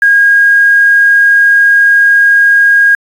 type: tone with quantisation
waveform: sine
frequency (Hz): 1631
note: G#6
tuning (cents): -32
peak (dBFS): -3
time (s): 0.02-2.95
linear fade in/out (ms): 2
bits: 5
effects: resampled to 32000 Hz